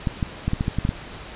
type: clicks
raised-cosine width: 5 ms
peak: -9 dBFS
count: 9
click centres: 0.072 / 0.228 / 0.48 / 0.534 / 0.609 / 0.681 / 0.786 / 0.851 / 0.891 s
effects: pink hiss -38 dBFS RMS until 1.35 s + resampled to 8000 Hz